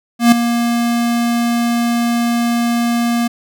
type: tone with ADSR envelope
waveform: square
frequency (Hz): 236.1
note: A#3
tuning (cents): +22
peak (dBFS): -4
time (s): 0.19-3.28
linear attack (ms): 130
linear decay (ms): 5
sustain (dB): -10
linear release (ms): 11
effects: none